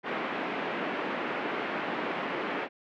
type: band-pass noise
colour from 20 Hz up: pink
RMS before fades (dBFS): -33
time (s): 0.03-2.69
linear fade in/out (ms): 50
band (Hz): 230 to 2600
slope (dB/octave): 24
effects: none